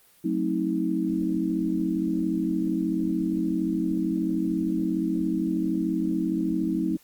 sine chord, F# diminished seventh, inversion none, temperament just, 185 / 222 / 266.4 / 319.7 Hz, F#3 / A3 / C4 / Eb4, 0 / +16 / +31 / +47 cents, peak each -29 / -31 / -30 / -26 dBFS, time 0.24-6.97 s, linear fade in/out 10 ms, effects white hiss -58 dBFS RMS until 7.03 s + Opus 32 kbps

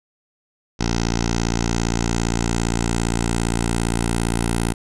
10% pulse tone with low-pass filter sweep, 57.5 Hz, A#1, 23 cents flat, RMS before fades -21 dBFS, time 0.79-4.74 s, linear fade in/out 20 ms, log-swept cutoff 5800 to 9800 Hz, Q 3.5, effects none

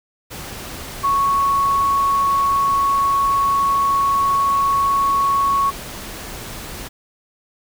sine tone in noise, 1108.7 Hz, C#6, in tune, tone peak -14 dBFS, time 1.03-5.71 s, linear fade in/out 20 ms, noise pink, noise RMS -32 dBFS, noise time 0.3-6.89 s, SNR +15 dB, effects none

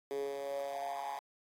10% pulse tone with high-pass filter sweep, 139.4 Hz, C#3, 10 cents sharp, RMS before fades -39 dBFS, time 0.11-1.19 s, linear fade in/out 0 ms, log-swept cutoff 390 to 900 Hz, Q 7, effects AAC 48 kbps

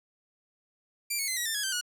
10% pulse tone with pitch steps, 2362 / 2204 / 2056 / 1918.5 / 1790.1 / 1670.2 / 1558.3 / 1454 Hz, D7 / C#7 / C7 / A#6 / A6 / G#6 / G6 / F#6, +9 / -11 / -31 / +49 / +29 / +9 / -11 / -31 cents, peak -20 dBFS, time 1.1-1.812 s, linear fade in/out 10 ms, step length 89 ms, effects none

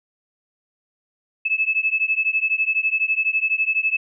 sine beating tone pair, 2600 / 2612 Hz, E7 / E7, -24 / -17 cents, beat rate 12 Hz, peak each -21 dBFS, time 1.45-3.97 s, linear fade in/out 10 ms, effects none

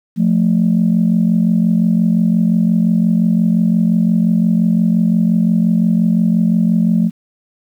sine tone pair together, 175.96 / 221.7 Hz, F3 / A3, +13 / +13 cents, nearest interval major third, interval 400 cents, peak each -12 dBFS, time 0.16-7.11 s, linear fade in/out 50 ms, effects tanh soft clip ceiling -4 dBFS + 8-bit

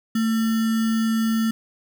sine tone with sample-and-hold, 223.8 Hz, A3, 30 cents sharp, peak -18 dBFS, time 0.15-1.51 s, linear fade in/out 5 ms, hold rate 1575 Hz, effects none

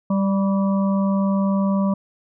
harmonic tone with a mistuned harmonic, 196 Hz, G3, in tune, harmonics 1 / 3 / 5 / 6, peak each -17 / -27 / -31 / -33 dBFS, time 0.1-1.94 s, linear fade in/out 5 ms, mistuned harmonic 6, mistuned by -35 cents, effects none

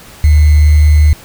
sine tone with sample-and-hold, 75.3 Hz, D2, 44 cents sharp, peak -3 dBFS, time 0.24-1.13 s, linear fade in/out 0 ms, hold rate 2100 Hz, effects pink hiss -36 dBFS RMS until 1.24 s

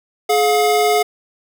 square tone pair together, 423.1 / 711.6 Hz, G#4 / F5, +32 / +32 cents, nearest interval major sixth, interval 900 cents, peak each -16 dBFS, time 0.29-1.03 s, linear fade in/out 10 ms, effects none

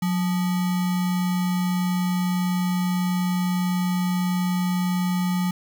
sine tone with sample-and-hold, 180.8 Hz, F#3, 40 cents flat, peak -20 dBFS, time 0.02-5.51 s, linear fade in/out 5 ms, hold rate 1050 Hz, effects none

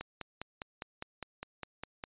click train, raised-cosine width 0.3 ms, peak -23 dBFS, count 11, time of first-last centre 0.01-2.038 s, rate 4.93 Hz, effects resampled to 8000 Hz

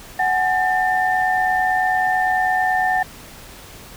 sine tone cluster, 744 / 833 / 1794 Hz, F#5 / G#5 / A6, +9 / +5 / +33 cents, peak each -18 / -25 / -20 dBFS, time 0.19-3.03 s, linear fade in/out 5 ms, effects pink hiss -40 dBFS RMS until 3.96 s

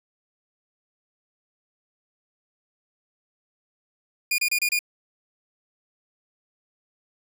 sawtooth tone bursts, 2430 Hz, D#7, 42 cents flat, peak -17 dBFS, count 5, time 4.31-4.791 s, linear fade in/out 5 ms, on 73 ms, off 29 ms, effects none

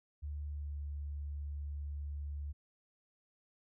sine tone with pitch glide, 73.42 to 72.45 Hz, D2 to D2, 0 to -23 cents, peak -38 dBFS, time 0.22-2.53 s, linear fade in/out 20 ms, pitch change -23 cents, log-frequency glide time 0.49-0.76 s, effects none

